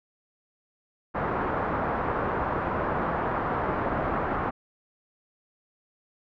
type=low-pass noise; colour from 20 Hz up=white; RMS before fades=-28 dBFS; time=1.14-4.51 s; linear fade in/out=20 ms; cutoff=1300 Hz; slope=24 dB/octave; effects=none